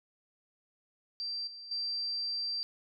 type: tone with level steps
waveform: sine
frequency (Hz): 4700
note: D8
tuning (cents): +1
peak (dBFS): -34 / -44 / -32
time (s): 1.2-2.63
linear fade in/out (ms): 0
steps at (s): 1.47 / 1.71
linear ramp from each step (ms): 5
effects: none